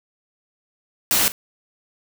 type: noise with echo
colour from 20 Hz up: white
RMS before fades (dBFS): -18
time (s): 1.11-1.28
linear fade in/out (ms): 0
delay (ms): 40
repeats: 1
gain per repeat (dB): -15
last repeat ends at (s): 1.32
effects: none